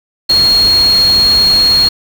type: tone in noise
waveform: sine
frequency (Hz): 4284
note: C8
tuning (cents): +40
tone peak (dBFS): -6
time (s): 0.29-1.89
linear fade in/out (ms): 10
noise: pink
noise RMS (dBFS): -21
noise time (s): 0.29-1.89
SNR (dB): +12
effects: none